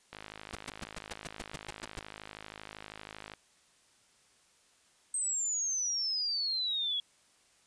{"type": "click train", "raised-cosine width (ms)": 0.3, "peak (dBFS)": -27, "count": 170, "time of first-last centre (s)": [0.13, 3.337], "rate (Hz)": 52.7}
{"type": "noise bursts", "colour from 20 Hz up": "pink", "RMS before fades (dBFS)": -39, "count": 11, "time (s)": [0.53, 1.994], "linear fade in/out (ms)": 5, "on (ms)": 24, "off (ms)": 120}
{"type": "exponential sweep", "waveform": "sine", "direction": "down", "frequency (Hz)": [8372, 3322], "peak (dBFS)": -30, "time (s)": [5.14, 7], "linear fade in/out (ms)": 2}
{"effects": ["white hiss -66 dBFS RMS until 7.66 s", "resampled to 22050 Hz"]}